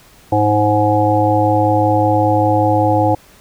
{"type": "harmonic tone", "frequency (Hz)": 105.2, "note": "G#2", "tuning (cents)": 23, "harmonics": [1, 3, 5, 7, 8], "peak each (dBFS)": [-17, -17, -17, -17, -17], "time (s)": [0.32, 3.15], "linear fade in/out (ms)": 5, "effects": ["pink hiss -46 dBFS RMS until 3.4 s"]}